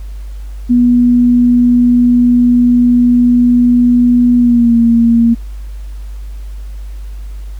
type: tone with pitch glide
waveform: sine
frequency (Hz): 243.4 to 232.1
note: B3 to A#3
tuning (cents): -25 to -7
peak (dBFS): -5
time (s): 0.69-5.35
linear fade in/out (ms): 20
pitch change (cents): -82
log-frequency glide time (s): 4.37-4.76
effects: added 50 Hz sine -22 dBFS peak until 7.59 s + pink hiss -46 dBFS RMS until 7.59 s